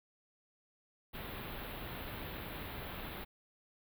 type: band-stop noise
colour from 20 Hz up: pink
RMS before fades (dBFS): -44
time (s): 1.13-3.25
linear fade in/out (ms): 20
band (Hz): 3900 to 12000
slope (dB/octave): 48
effects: none